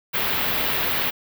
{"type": "band-stop noise", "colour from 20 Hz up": "white", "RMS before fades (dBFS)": -23, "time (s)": [0.13, 1.11], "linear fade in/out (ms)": 20, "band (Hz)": [3700, 16000], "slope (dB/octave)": 24, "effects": []}